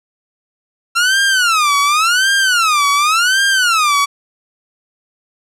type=tone with vibrato; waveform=sawtooth; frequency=1347 Hz; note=E6; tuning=37 cents sharp; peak=-7 dBFS; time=0.95-4.06 s; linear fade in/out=20 ms; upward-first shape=sine; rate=0.9 Hz; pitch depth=300 cents each way; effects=low-pass 10000 Hz 12 dB/octave